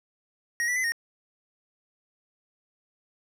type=tone with pitch steps; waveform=square; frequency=1880 / 1964 / 2027 / 1854 Hz; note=A#6 / B6 / B6 / A#6; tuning=+14 / -10 / +45 / -10 cents; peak=-25 dBFS; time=0.6-0.92 s; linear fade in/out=0 ms; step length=80 ms; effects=low-pass 12000 Hz 12 dB/octave